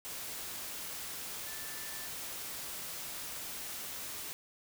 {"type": "tone in noise", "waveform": "sine", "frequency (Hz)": 1760, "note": "A6", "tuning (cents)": 0, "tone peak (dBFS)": -51, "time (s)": [1.47, 2.07], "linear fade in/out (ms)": 0, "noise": "white", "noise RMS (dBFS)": -42, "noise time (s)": [0.05, 4.33], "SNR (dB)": -12, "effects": []}